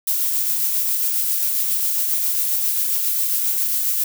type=noise with tremolo; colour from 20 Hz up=violet; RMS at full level=-19 dBFS; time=0.07-4.04 s; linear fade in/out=5 ms; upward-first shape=triangle; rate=7.4 Hz; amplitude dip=30%; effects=none